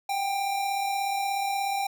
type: tone pair together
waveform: square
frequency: 757 / 793.7 Hz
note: F#5 / G5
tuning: +39 / +21 cents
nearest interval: minor second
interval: 82 cents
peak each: -37 / -27 dBFS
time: 0.09-1.87 s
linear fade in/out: 5 ms
effects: none